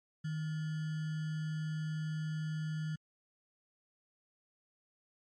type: tone with sample-and-hold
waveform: sine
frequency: 155.56 Hz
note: D#3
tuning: in tune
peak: -34 dBFS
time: 0.24-2.96 s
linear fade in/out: 10 ms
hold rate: 1575 Hz
effects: low-pass 6000 Hz 12 dB/octave + MP3 48 kbps